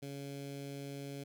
15% pulse tone with notch filter, 140 Hz, C#3, 18 cents sharp, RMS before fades -44 dBFS, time 0.02-1.24 s, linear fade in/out 10 ms, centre 1200 Hz, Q 0.84, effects none

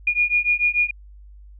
sine beating tone pair, 2433 / 2439.8 Hz, D#7 / D#7, -39 / -35 cents, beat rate 6.8 Hz, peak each -20 dBFS, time 0.07-0.91 s, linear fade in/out 5 ms, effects added 50 Hz sine -41 dBFS peak until 1.59 s

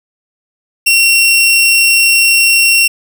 sawtooth tone, 2732 Hz, F7, 39 cents flat, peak -3 dBFS, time 0.86-2.88 s, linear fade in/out 10 ms, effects none

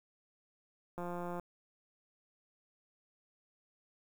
click train, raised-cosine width 1 ms, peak -28 dBFS, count 74, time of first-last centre 0.98-1.397 s, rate 175 Hz, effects 9-bit

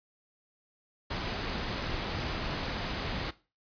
pink noise, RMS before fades -34 dBFS, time 1.1-3.31 s, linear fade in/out 10 ms, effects noise-tail reverb RT60 0.3 s tail -17 dB re dry + resampled to 11025 Hz

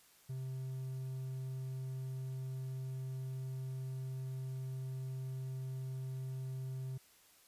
triangle tone, 130.81 Hz, C3, in tune, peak -37 dBFS, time 0.29-6.98 s, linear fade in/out 10 ms, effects white hiss -65 dBFS RMS until 7.47 s + resampled to 32000 Hz

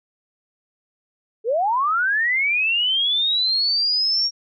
sine linear sweep, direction up, 415.3 to 5610 Hz, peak -17 dBFS, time 1.44-4.31 s, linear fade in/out 50 ms, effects none

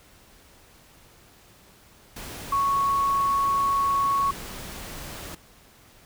sine tone in noise, 1108.7 Hz, C#6, in tune, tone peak -20 dBFS, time 2.52-4.31 s, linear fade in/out 5 ms, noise pink, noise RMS -38 dBFS, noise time 2.16-5.35 s, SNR +15 dB, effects pink hiss -54 dBFS RMS until 6.05 s

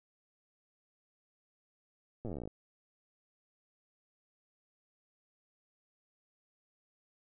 slowing click train, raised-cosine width 2 ms, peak -28 dBFS, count 18, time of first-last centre 2.25-2.476 s, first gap 8 ms, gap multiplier 1.06, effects none

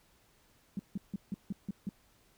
sine tone bursts, 196 Hz, G3, in tune, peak -32 dBFS, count 7, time 0.77-1.891 s, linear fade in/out 2 ms, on 23 ms, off 160 ms, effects pink hiss -67 dBFS RMS until 2.37 s

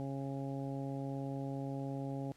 harmonic tone, 137 Hz, C#3, 20 cents flat, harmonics 1 / 2 / 3 / 4 / 5 / 6, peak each -40 / -41 / -49 / -47 / -51 / -51 dBFS, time 0-2.32 s, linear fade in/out 0 ms, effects pink hiss -66 dBFS RMS until 2.36 s + low-pass 11000 Hz 12 dB/octave

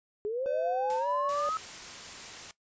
sine linear sweep, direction up, 407.1 to 1302 Hz, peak -29 dBFS, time 0.25-1.57 s, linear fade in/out 0 ms
triangle tone with pitch glide, 512 to 578 Hz, C5 to D5, -38 to -28 cents, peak -29 dBFS, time 0.46-1.49 s, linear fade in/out 0 ms, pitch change +210 cents, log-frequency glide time 0.98-1.07 s
white noise with exponential decay, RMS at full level -43 dBFS, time 0.9-1.36 s, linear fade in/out 0 ms, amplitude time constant 99 ms
white noise, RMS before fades -43 dBFS, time 1.29-2.51 s, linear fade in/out 0 ms
effects noise-tail reverb RT60 0.1 s tail -17 dB re dry + resampled to 16000 Hz

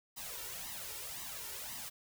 white noise with flanger, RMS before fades -44 dBFS, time 0.16-1.9 s, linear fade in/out 20 ms, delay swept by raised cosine 1 to 2.2 ms, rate 1.9 Hz, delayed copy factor +0.8, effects none

